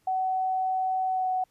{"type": "tone with pitch glide", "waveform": "sine", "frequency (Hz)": [752, 743.8], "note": ["F#5", "F#5"], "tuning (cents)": [28, 9], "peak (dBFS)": -24, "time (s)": [0.07, 1.44], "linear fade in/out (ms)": 5, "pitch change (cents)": -19, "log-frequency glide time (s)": [1.07, 1.29], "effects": ["pink hiss -69 dBFS RMS until 1.5 s", "resampled to 32000 Hz"]}